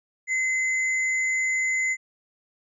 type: tone pair together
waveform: sine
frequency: 2051 / 6983 Hz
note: C7 / A8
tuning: -35 / -14 cents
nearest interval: octave + major sixth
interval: 2121 cents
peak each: -22 / -33 dBFS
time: 0.27-1.97 s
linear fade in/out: 50 ms
effects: none